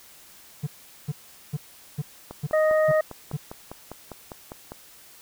triangle tone bursts, 146.83 Hz, D3, in tune, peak -22 dBFS, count 7, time 0.63-3.37 s, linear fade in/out 10 ms, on 40 ms, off 410 ms
click train, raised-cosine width 1 ms, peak -22 dBFS, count 13, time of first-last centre 2.31-4.72 s, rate 4.98 Hz
harmonic tone, 622.3 Hz, D#5, in tune, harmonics 1 / 2 / 3, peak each -18 / -30 / -30 dBFS, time 2.53-3.01 s, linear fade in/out 5 ms
effects white hiss -50 dBFS RMS until 5.21 s

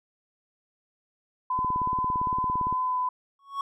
sine tone with vibrato, 1009 Hz, B5, 37 cents sharp, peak -24 dBFS, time 1.5-3.09 s, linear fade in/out 5 ms, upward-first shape triangle, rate 2.5 Hz, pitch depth 11 cents each way
click train, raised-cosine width 3 ms, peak -23 dBFS, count 21, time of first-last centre 1.59-2.726 s, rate 17.6 Hz
triangle tone with exponential growth, 1108.7 Hz, C#6, in tune, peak -22 dBFS, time 3.39-3.61 s, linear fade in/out 2 ms, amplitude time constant 46 ms
effects none

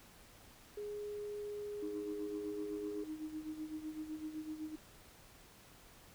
sine tone with pitch glide, 415.3 to 412.7 Hz, G#4 to G#4, 0 to -11 cents, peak -40 dBFS, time 0.77-3.04 s, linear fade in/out 5 ms, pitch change -11 cents, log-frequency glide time 0.97-2.26 s
sine tone with tremolo, 310.2 Hz, D#4, 5 cents flat, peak -38 dBFS, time 1.82-4.76 s, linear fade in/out 10 ms, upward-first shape sine, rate 7.9 Hz, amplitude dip 70%
effects tanh soft clip ceiling -32 dBFS + pink hiss -60 dBFS RMS until 6.14 s

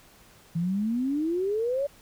sine exponential sweep, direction up, 161.8 to 580 Hz, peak -24 dBFS, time 0.55-1.87 s, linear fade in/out 10 ms, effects pink hiss -55 dBFS RMS until 2.01 s

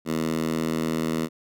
10% pulse tone with high-pass filter, 80.3 Hz, E2, 45 cents flat, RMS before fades -26 dBFS, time 0.05-1.29 s, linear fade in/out 50 ms, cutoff 210 Hz, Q 1.9, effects none

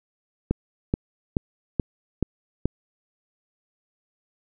click train, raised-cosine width 3 ms, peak -8 dBFS, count 6, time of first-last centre 0.51-2.656 s, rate 2.33 Hz, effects none

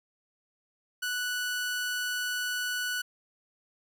sawtooth tone, 1480 Hz, F#6, in tune, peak -26 dBFS, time 1.02-3.02 s, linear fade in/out 10 ms, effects none

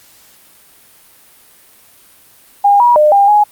sine tone with pitch steps, 809 / 963 / 604 / 801 / 834 Hz, G#5 / B5 / D5 / G5 / G#5, -46 / -44 / +48 / +37 / +7 cents, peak -5 dBFS, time 2.64-3.44 s, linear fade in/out 10 ms, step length 160 ms, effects white hiss -45 dBFS RMS until 3.51 s + Opus 48 kbps

